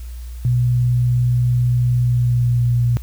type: tone with pitch glide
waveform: sine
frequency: 122.7 to 120.11 Hz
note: B2 to B2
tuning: -11 to -48 cents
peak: -13 dBFS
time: 0.45-2.97 s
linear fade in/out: 0 ms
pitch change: -37 cents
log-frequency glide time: 1.93-2.84 s
effects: added 60 Hz sine -28 dBFS peak until 3.02 s + white hiss -48 dBFS RMS until 3.02 s